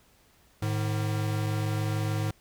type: tone pair together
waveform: square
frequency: 106.54 / 153.3 Hz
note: G#2 / D#3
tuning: +45 / -25 cents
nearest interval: tritone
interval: 630 cents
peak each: -28 / -34 dBFS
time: 0.62-2.31 s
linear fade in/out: 5 ms
effects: pink hiss -62 dBFS RMS until 2.4 s